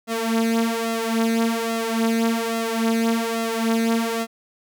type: tone with flanger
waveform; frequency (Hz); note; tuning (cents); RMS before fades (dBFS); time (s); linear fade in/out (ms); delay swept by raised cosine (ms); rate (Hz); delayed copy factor
sawtooth; 227.6; A#3; -41; -22; 0.07-4.27; 50; 1.5 to 4.9; 1.2; +0.75
effects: none